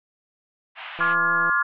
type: band-pass noise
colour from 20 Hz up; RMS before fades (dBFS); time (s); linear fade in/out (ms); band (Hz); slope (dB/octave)
white; -37; 0.75-1.16; 50; 680 to 3100; 48
type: click train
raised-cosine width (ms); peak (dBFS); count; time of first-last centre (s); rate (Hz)
1; -22; 86; 0.99-1.496; 168
type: chord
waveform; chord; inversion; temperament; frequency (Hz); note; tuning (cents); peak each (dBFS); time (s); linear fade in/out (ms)
sine; D half-diminished seventh; third; just; 1057.2 / 1174.7 / 1409.6 / 1691.5; C6 / D6 / F6 / Ab6; +18 / 0 / +16 / +31; -26 / -26 / -21 / -24; 1-1.63; 10
effects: none